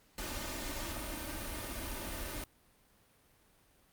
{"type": "noise with comb filter", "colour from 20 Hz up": "pink", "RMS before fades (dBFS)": -40, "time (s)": [0.18, 2.44], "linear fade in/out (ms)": 2, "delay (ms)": 3.3, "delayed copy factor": 0.65, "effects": ["pink hiss -67 dBFS RMS until 3.92 s", "Opus 48 kbps"]}